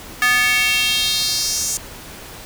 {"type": "tone with high-pass filter sweep", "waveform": "square", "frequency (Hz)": 246.9, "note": "B3", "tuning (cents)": 0, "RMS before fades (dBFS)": -18, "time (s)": [0.22, 1.77], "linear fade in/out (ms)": 0, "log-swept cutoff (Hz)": [1600, 7000], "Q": 3.1, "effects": ["pink hiss -36 dBFS RMS until 2.45 s"]}